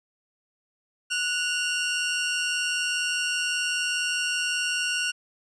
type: tone pair together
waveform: sawtooth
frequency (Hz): 1472 / 2779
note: F#6 / F7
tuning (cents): -9 / -9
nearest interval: major seventh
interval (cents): 1100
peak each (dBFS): -25 / -23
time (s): 1.1-5.12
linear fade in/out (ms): 20
effects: resampled to 22050 Hz